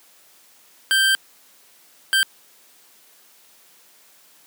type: tone bursts at uneven times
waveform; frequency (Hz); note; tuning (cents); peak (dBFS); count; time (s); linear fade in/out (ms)
25% pulse; 1568; G6; 0; -11; 2; 0.91-1.15 / 2.13-2.23; 0
effects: white hiss -53 dBFS RMS until 4.46 s + high-pass 200 Hz 12 dB/octave